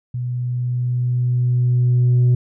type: tone with level ramp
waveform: sine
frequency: 123.47 Hz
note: B2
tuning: in tune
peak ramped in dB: -21 to -8 dBFS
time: 0.14-2.35 s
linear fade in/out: 5 ms
effects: tanh soft clip ceiling -10 dBFS